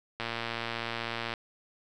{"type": "click train", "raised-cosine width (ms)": 0.3, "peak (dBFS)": -17, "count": 133, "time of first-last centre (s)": [0.2, 1.338], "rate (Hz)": 116, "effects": []}